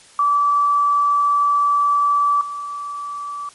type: tone with level steps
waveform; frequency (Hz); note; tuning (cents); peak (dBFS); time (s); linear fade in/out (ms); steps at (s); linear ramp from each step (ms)
sine; 1156; D6; -28; -13 / -25; 0.19-3.49; 2; 2.41; 2
effects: white hiss -47 dBFS RMS until 3.54 s + MP3 48 kbps